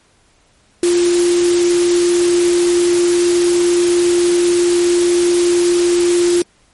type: tone in noise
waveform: sine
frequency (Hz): 349.2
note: F4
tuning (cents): 0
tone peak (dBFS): -10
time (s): 0.83-6.42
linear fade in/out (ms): 2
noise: white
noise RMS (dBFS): -22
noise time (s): 0.83-6.42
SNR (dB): +9
effects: pink hiss -54 dBFS RMS until 6.73 s + MP3 48 kbps